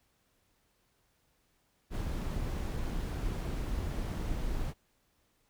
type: noise with amplitude modulation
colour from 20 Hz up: brown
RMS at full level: -33 dBFS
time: 1.9-4.74 s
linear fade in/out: 50 ms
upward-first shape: sine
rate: 287 Hz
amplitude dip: 30%
effects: pink hiss -73 dBFS RMS until 5.49 s